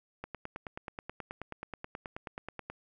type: click train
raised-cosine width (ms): 0.5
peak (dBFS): -24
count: 24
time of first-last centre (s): 0.24-2.7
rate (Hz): 9.35
effects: none